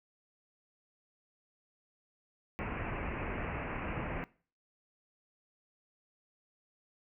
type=low-pass noise; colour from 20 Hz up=pink; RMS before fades=-38 dBFS; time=2.59-4.24 s; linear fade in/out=0 ms; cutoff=2700 Hz; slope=96 dB/octave; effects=noise-tail reverb RT60 0.4 s tail -20 dB re dry